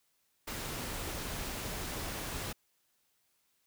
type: noise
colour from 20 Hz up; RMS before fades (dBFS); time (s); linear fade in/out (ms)
pink; -39; 0.47-2.53; 10
effects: white hiss -75 dBFS RMS until 3.66 s